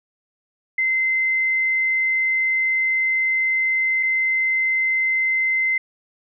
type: tone pair in turn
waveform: sine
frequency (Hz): 2068 / 2068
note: C7 / C7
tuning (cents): -21 / -21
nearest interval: unison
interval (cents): 0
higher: neither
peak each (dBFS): -17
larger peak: neither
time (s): 0.78-4.03 / 4.03-5.78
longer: first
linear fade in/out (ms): 5
effects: none